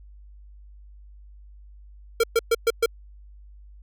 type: tone bursts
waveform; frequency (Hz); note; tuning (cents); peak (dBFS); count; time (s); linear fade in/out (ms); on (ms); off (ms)
square; 459.7; A#4; -24; -17; 5; 2.2-2.86; 5; 36; 120
effects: added 50 Hz sine -44 dBFS peak until 3.82 s